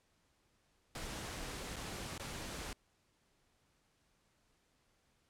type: noise with dropouts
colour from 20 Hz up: pink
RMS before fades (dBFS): -44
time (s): 0.95-2.73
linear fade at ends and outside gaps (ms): 2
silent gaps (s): 1.76-1.764 / 2.179-2.196
effects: pink hiss -75 dBFS RMS until 5.29 s + low-pass 10000 Hz 12 dB/octave